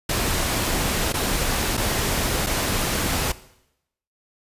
pink noise with dropouts, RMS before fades -23 dBFS, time 0.09-3.32 s, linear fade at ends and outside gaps 5 ms, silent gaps 1.125-1.139 / 1.77-1.775 / 2.464-2.468 s, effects noise-tail reverb RT60 0.8 s tail -17 dB re dry + resampled to 32000 Hz

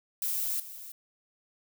violet noise with echo, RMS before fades -31 dBFS, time 0.22-0.6 s, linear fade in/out 2 ms, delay 320 ms, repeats 1, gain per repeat -13 dB, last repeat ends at 0.92 s, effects none

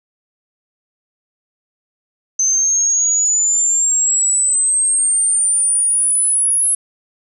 sine exponential sweep, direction up, 6180 to 10700 Hz, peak -12 dBFS, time 2.39-6.75 s, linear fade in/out 5 ms, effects none

